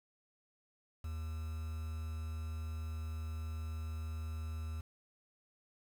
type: tone with quantisation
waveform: triangle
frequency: 79.4 Hz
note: D#2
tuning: 36 cents sharp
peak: -36 dBFS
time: 1.04-4.81 s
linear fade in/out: 5 ms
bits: 9
effects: none